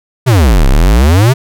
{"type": "exponential two-way sweep", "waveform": "square", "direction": "down then up", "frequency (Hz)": [138.59, 30.87, 138.59], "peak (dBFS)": -5, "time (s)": [0.26, 1.34], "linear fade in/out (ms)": 20, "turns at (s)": 0.68, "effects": []}